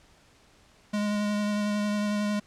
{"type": "tone with vibrato", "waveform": "square", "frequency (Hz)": 207.7, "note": "G#3", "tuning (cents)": 0, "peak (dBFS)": -26, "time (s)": [0.93, 2.4], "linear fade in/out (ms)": 10, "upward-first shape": "sine", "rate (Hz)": 11, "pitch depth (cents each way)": 14, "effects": ["pink hiss -59 dBFS RMS until 2.46 s", "low-pass 8000 Hz 12 dB/octave"]}